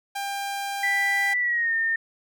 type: tone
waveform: sawtooth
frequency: 797 Hz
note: G5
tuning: 28 cents sharp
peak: -24 dBFS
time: 0.15-1.34 s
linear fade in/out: 10 ms
type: tone with pitch glide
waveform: sine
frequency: 1972 to 1818.8 Hz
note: B6 to A#6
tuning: -3 to -43 cents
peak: -21 dBFS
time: 0.83-1.96 s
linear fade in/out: 5 ms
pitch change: -140 cents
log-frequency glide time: 1.39-1.74 s
effects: none